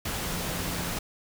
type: tone in noise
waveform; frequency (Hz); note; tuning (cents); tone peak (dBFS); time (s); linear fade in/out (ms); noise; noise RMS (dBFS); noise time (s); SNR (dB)
sine; 174.61; F3; 0; -37; 0.29-0.92; 5; pink; -32; 0.05-0.99; -8
effects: none